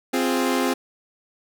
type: chord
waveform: sawtooth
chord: F minor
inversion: second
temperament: equal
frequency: 261.6 / 349.2 / 415.3 Hz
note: C4 / F4 / Ab4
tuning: 0 / 0 / 0 cents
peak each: -18 / -22 / -23 dBFS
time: 0.13-0.74 s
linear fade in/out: 10 ms
effects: none